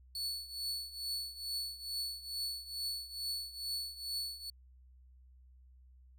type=tone with tremolo; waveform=40% pulse; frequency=4435 Hz; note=C#8; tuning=in tune; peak=-33 dBFS; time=0.15-4.5 s; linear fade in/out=2 ms; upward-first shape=triangle; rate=2.3 Hz; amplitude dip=85%; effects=added 63 Hz sine -57 dBFS peak until 6.18 s